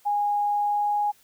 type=tone with pitch glide; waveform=sine; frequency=823 to 827.8 Hz; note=G#5 to G#5; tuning=-16 to -6 cents; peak=-21 dBFS; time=0.05-1.12 s; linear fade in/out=20 ms; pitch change=+10 cents; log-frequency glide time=0.42-1 s; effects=white hiss -59 dBFS RMS until 1.23 s